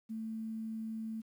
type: tone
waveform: sine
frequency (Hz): 221.9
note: A3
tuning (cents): +15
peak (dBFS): -37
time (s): 0.09-1.22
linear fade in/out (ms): 20
effects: 11-bit